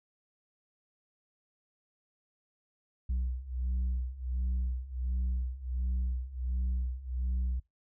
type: beating tone pair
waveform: sine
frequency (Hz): 61.74 / 63.14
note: B1 / B1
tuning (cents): 0 / +39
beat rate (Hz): 1.4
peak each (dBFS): -32 / -30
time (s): 3.09-7.6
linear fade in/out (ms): 10
effects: noise-tail reverb RT60 0.2 s tail -24 dB re dry + tanh soft clip ceiling -27 dBFS